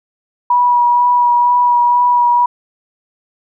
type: tone with vibrato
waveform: sine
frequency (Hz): 970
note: B5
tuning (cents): -31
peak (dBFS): -8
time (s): 0.5-2.46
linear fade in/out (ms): 5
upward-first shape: sine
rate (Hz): 2.1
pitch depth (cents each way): 14
effects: none